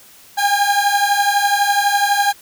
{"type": "beating tone pair", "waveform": "30% pulse", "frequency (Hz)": [804, 816], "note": ["G5", "G#5"], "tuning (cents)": [44, -31], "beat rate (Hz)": 12, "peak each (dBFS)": -14, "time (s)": [0.37, 2.33], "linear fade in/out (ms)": 20, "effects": ["white hiss -45 dBFS RMS until 2.41 s"]}